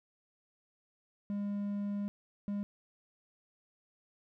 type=tone bursts at uneven times; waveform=triangle; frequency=203 Hz; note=G#3; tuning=39 cents flat; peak=-31 dBFS; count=2; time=1.3-2.08 / 2.48-2.63 s; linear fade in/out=0 ms; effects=none

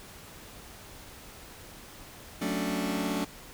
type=chord; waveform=sawtooth; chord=D major seventh; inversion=first; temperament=just; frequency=183.54 / 220.2 / 275.3 / 293.7 Hz; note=F#3 / A3 / C#4 / D4; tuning=-14 / +2 / -12 / 0 cents; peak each=-30 dBFS; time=2.41-3.25 s; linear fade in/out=10 ms; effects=pink hiss -48 dBFS RMS until 3.53 s

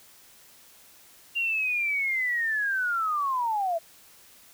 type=linear sweep; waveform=sine; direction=down; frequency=2794 to 642 Hz; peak=-24 dBFS; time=1.35-3.79 s; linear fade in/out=20 ms; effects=white hiss -54 dBFS RMS until 4.53 s

